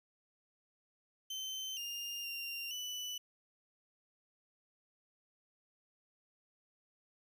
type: tone with pitch steps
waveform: 30% pulse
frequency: 3083 / 2809 / 2777 / 2979 Hz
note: G7 / F7 / F7 / F#7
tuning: -29 / +9 / -10 / +11 cents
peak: -37 dBFS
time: 1.3-3.18 s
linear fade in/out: 5 ms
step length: 470 ms
effects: none